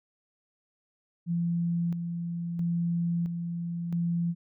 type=tone with tremolo; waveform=sine; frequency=170.7 Hz; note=F3; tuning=39 cents flat; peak=-25 dBFS; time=1.26-4.35 s; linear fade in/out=50 ms; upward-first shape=square; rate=0.75 Hz; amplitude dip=45%; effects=none

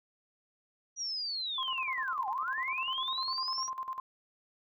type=linear two-way sweep; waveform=sine; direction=down then up; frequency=5840 to 741 to 5840 Hz; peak=-33 dBFS; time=0.96-3.7 s; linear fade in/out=50 ms; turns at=2.28 s
type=tone with tremolo; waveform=sine; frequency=1046.5 Hz; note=C6; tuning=in tune; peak=-33 dBFS; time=1.58-4 s; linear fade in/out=2 ms; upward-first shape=square; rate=10 Hz; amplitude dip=70%
effects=none

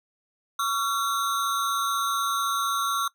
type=ring-modulated tone; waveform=square; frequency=1244.5 Hz; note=D#6; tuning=in tune; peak=-21 dBFS; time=0.59-3.08 s; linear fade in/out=5 ms; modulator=118 Hz; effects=noise-tail reverb RT60 0.1 s tail -20 dB re dry

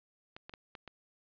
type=clicks; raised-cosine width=0.3 ms; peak=-30 dBFS; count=5; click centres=0.365 / 0.495 / 0.538 / 0.752 / 0.877 s; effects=resampled to 11025 Hz + 12-bit

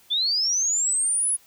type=linear sweep; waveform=sine; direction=up; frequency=3409 to 10510 Hz; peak=-20 dBFS; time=0.1-1.37 s; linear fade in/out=20 ms; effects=white hiss -56 dBFS RMS until 1.46 s

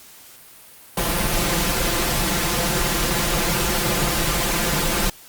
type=noise with comb filter; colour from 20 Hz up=pink; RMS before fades=-21 dBFS; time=0.97-5.1 s; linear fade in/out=5 ms; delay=5.8 ms; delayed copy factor=+0.75; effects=white hiss -45 dBFS RMS until 5.28 s + Opus 48 kbps

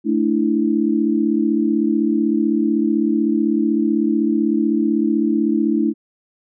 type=chord; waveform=sine; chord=A suspended fourth; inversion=none; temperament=equal; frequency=220 / 293.7 / 329.6 Hz; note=A3 / D4 / E4; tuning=0 / 0 / 0 cents; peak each=-19 dBFS; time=0.04-5.94 s; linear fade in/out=50 ms; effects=none

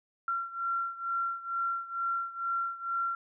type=beating tone pair; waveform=sine; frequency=1367 / 1369.2 Hz; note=F6 / F6; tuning=-37 / -35 cents; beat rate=2.2 Hz; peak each=-32 / -35 dBFS; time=0.28-3.15 s; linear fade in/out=2 ms; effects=none

